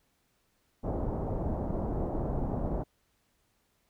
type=low-pass noise; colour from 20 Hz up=pink; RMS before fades=-32 dBFS; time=0.83-2.84 s; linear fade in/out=20 ms; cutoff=790 Hz; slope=24 dB/octave; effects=pink hiss -73 dBFS RMS until 3.89 s